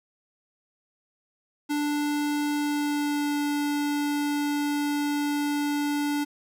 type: tone with pitch glide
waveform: square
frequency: 293.7 to 291.2 Hz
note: D4 to D4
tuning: 0 to -15 cents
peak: -25 dBFS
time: 1.69-6.25 s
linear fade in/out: 20 ms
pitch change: -15 cents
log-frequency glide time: 2.53-3.4 s
effects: 10-bit